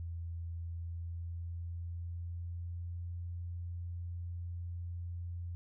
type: tone with pitch glide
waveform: sine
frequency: 84.2 to 86.72 Hz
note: E2 to F2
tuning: +37 to -12 cents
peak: -38 dBFS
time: 0-5.55 s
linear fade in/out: 0 ms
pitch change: +51 cents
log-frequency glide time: 0.6-3.13 s
effects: none